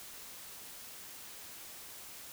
silence, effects white hiss -49 dBFS RMS until 2.32 s

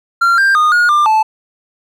triangle tone with pitch steps, 1379 / 1586 / 1228 / 1437 / 1193 / 873 Hz, F6 / G6 / D#6 / F6 / D6 / A5, -22 / +20 / -23 / +49 / +27 / -14 cents, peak -6 dBFS, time 0.21-1.23 s, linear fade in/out 10 ms, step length 170 ms, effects none

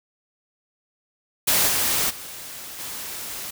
white noise with level steps, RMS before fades -19 / -22 / -37 / -33 dBFS, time 1.47-3.51 s, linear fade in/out 10 ms, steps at 1.67 / 2.09 / 2.78 s, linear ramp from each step 20 ms, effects none

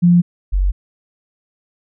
sine tone pair in turn, 174.61 / 46.83 Hz, F3 / F#1, 0 / +22 cents, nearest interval octave + major seventh, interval 2278 cents, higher first, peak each -7 / -12 dBFS, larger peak first, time 0.02-0.22 / 0.52-0.72 s, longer neither, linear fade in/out 20 ms, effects none

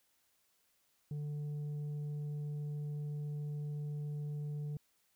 sine tone with tanh clipping, 147.7 Hz, D3, 10 cents sharp, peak -38 dBFS, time 1.11-4.77 s, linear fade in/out 2 ms, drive 4 dB, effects white hiss -75 dBFS RMS until 5.15 s

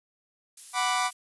violet noise, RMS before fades -40 dBFS, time 0.57-1.13 s, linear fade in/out 5 ms
sawtooth chord, B minor, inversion second, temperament equal, 740 / 987.8 / 1174.7 Hz, F#5 / B5 / D6, 0 / 0 / 0 cents, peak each -25 dBFS, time 0.73-1.11 s, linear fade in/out 50 ms
effects resampled to 24000 Hz

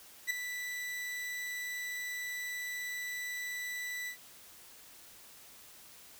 40% pulse tone with ADSR envelope, 1975.5 Hz, B6, in tune, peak -26 dBFS, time 0.27-4.17 s, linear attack 34 ms, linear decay 6 ms, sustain -10 dB, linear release 92 ms, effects white hiss -55 dBFS RMS until 6.19 s

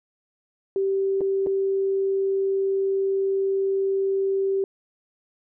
sine tone with dropouts, 388.9 Hz, G4, 14 cents flat, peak -20 dBFS, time 0.76-4.64 s, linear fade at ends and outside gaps 1 ms, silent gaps 1.208-1.214 / 1.463-1.469 s, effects none

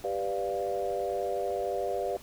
sine chord, G dominant seventh, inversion none, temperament equal, 392 / 493.9 / 587.3 / 698.5 Hz, G4 / B4 / D5 / F5, 0 / 0 / 0 / 0 cents, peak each -34 dBFS, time 0.04-2.17 s, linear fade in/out 2 ms, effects added 60 Hz sine -57 dBFS peak until 2.22 s + pink hiss -51 dBFS RMS until 2.22 s

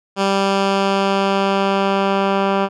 10% pulse tone with low-pass filter sweep, 196 Hz, G3, in tune, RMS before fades -17 dBFS, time 0.16-2.69 s, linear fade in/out 50 ms, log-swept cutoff 5700 to 2300 Hz, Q 0.82, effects none

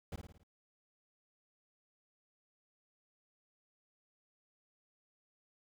brown noise with echo, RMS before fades -42 dBFS, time 0.12-0.16 s, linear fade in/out 2 ms, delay 55 ms, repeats 5, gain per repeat -5 dB, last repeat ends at 0.435 s, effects none

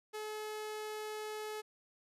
sawtooth tone, 427.9 Hz, A4, 48 cents flat, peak -36 dBFS, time 0.13-1.62 s, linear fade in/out 20 ms, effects resampled to 32000 Hz

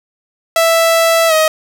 sawtooth tone with pitch glide, 660 to 629.5 Hz, E5 to D#5, +2 to +20 cents, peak -5 dBFS, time 0.56-1.48 s, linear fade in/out 2 ms, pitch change -82 cents, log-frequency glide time 1.28-1.33 s, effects none

